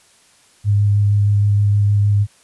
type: tone with vibrato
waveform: sine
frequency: 102.4 Hz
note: G#2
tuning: 24 cents flat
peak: -11 dBFS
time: 0.64-2.27 s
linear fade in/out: 50 ms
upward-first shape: square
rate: 6.4 Hz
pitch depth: 9 cents each way
effects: white hiss -52 dBFS RMS until 2.43 s + resampled to 24000 Hz